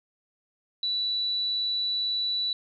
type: tone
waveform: sine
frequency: 3951 Hz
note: B7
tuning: in tune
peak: -25 dBFS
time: 0.83-2.53 s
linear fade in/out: 2 ms
effects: none